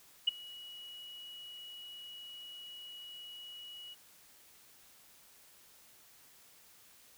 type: tone with ADSR envelope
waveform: sine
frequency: 2914 Hz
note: F#7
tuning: 27 cents flat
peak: -22 dBFS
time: 0.27-3.95 s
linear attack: 11 ms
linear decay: 14 ms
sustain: -24 dB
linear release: 22 ms
effects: white hiss -61 dBFS RMS until 7.17 s